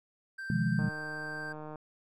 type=tone; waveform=triangle; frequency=1568 Hz; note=G6; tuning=in tune; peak=-36 dBFS; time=0.38-1.53 s; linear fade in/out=10 ms
type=chord; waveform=sine; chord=F half-diminished seventh; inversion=second; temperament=just; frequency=125.72 / 157.15 / 174.61 / 209.5 Hz; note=Cb3 / Eb3 / F3 / Ab3; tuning=+31 / +18 / 0 / +15 cents; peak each=-32 dBFS; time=0.5-0.89 s; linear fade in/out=2 ms
type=click train; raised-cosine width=1 ms; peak=-30 dBFS; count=149; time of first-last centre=0.79-1.757 s; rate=153 Hz
effects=none